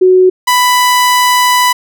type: tone pair in turn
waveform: sine / sawtooth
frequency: 370 / 992.6 Hz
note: F#4 / B5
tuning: 0 / +8 cents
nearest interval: octave + perfect fourth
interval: 1708 cents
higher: second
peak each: -3 dBFS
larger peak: neither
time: 0.01-0.3 / 0.47-1.73 s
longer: second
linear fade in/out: 10 ms
effects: none